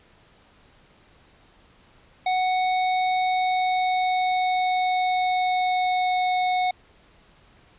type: tone with pitch glide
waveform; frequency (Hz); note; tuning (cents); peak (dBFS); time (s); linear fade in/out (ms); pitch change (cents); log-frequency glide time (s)
square; 740 to 733.2; F#5 to F#5; 0 to -16; -21; 2.26-6.71; 5; -16; 3.28-6.4
effects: pink hiss -56 dBFS RMS until 7.78 s + resampled to 8000 Hz